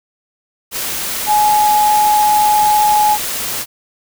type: tone in noise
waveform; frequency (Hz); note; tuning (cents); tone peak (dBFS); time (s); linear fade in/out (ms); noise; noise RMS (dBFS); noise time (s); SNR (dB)
sine; 842; G#5; +24; -9; 1.26-3.18; 50; white; -21; 0.71-3.66; +9
effects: none